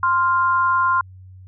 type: tone pair together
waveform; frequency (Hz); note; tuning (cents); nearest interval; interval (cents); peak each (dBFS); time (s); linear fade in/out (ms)
sine; 1046.5 / 1396.9; C6 / F6; 0 / 0; perfect fourth; 500; -16 / -20; 0.03-1.01; 2
effects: added 93 Hz sine -39 dBFS peak until 1.47 s